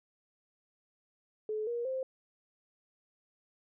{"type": "tone with pitch steps", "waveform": "sine", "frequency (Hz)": [430, 474.4, 523.3], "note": ["A4", "A#4", "C5"], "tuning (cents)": [-40, 30, 0], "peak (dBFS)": -32, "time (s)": [1.49, 2.03], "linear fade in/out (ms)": 2, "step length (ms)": 180, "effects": []}